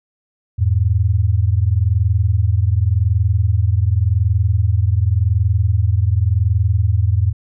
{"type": "tone pair together", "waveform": "sine", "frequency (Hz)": [85.5, 106.39], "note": ["F2", "G#2"], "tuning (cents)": [-36, 42], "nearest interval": "major third", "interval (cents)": 378, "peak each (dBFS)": -15, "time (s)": [0.58, 7.33], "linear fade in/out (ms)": 20, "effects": []}